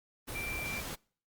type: tone in noise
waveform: sine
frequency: 2354 Hz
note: D7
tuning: 3 cents sharp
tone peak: -37 dBFS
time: 0.34-0.81 s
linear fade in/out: 20 ms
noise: pink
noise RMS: -40 dBFS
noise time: 0.27-0.96 s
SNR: 0 dB
effects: noise-tail reverb RT60 0.5 s tail -26 dB re dry + Opus 32 kbps